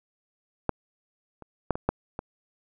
clicks, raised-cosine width 1 ms, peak -9 / -29 / -8 / -18 / -8 / -18 dBFS, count 6, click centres 0.693 / 1.423 / 1.707 / 1.755 / 1.89 / 2.191 s, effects none

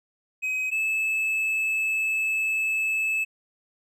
triangle tone pair in turn, 2530 / 2609 Hz, D#7 / E7, +28 / -18 cents, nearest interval minor second, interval 54 cents, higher second, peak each -23 / -21 dBFS, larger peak second, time 0.42-0.71 / 0.71-3.25 s, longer second, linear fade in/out 20 ms, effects none

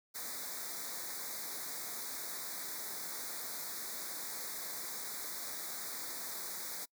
white band-stop noise, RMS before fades -42 dBFS, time 0.14-6.86 s, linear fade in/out 20 ms, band 2300 to 3600 Hz, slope 96 dB/octave, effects noise-tail reverb RT60 0.1 s tail -26 dB re dry + high-pass 200 Hz 12 dB/octave

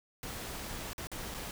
pink noise with dropouts, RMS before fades -41 dBFS, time 0.23-1.51 s, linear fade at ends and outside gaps 1 ms, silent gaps 0.932-0.98 / 1.071-1.116 / 1.342-1.346 s, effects none

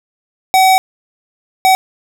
square tone bursts at uneven times, 757 Hz, F#5, 39 cents sharp, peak -7 dBFS, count 2, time 0.54-0.78 / 1.65-1.75 s, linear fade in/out 0 ms, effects none

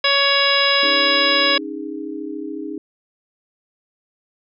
harmonic tone, 559 Hz, C#5, 14 cents sharp, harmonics 1 / 2 / 3 / 4 / 5 / 6 / 7 / 9, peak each -22 / -22 / -22 / -22 / -22 / -22 / -22 / -22 dBFS, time 0.04-1.58 s, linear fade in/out 5 ms
sine chord, C# suspended second, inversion none, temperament equal with one note detuned, 277.2 / 311.1 / 410.8 Hz, C#4 / D#4 / G#4, 0 / 0 / -19 cents, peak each -31 / -28 / -32 dBFS, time 0.83-2.78 s, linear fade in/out 2 ms
effects none

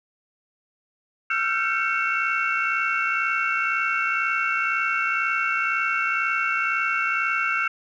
sine tone cluster, 1332 / 1394 / 1555 / 2218 / 2703 Hz, E6 / F6 / G6 / C#7 / E7, +18 / -4 / -14 / 0 / +43 cents, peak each -27 dBFS, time 1.3-7.68 s, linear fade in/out 5 ms, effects tanh soft clip ceiling -12 dBFS

